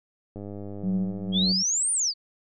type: click train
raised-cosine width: 2 ms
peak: -25 dBFS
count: 118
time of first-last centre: 0.36-1.518 s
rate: 101 Hz
type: tone with tremolo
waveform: sine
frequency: 187.5 Hz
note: F#3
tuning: 23 cents sharp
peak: -22 dBFS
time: 0.83-1.63 s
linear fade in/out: 10 ms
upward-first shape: sine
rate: 2.1 Hz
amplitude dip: 75%
type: exponential two-way sweep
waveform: sine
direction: up then down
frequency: 3206 to 9440 to 4385 Hz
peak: -22 dBFS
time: 1.32-2.14 s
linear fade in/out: 50 ms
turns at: 1.92 s
effects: none